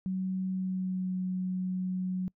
sine tone with pitch glide, 187.5 to 184.6 Hz, F#3 to F#3, +23 to -4 cents, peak -29 dBFS, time 0.06-2.28 s, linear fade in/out 0 ms, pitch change -27 cents, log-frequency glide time 0.5-1.15 s, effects noise-tail reverb RT60 0.1 s tail -26 dB re dry

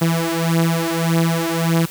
sawtooth beating tone pair, 164.81 / 166.51 Hz, E3 / E3, 0 / +18 cents, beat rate 1.7 Hz, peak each -15 dBFS, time 0.01-1.86 s, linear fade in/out 10 ms, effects white hiss -36 dBFS RMS until 1.9 s

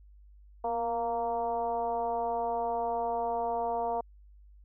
sine tone with frequency modulation, 698.5 Hz, F5, in tune, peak -28 dBFS, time 0.64-4.01 s, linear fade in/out 5 ms, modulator 229 Hz, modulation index 1.1, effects added 50 Hz sine -52 dBFS peak until 4.64 s

